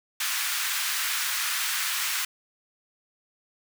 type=high-pass noise; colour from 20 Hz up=pink; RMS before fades=-28 dBFS; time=0.2-2.25 s; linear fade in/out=5 ms; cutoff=1300 Hz; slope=24 dB/octave; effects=none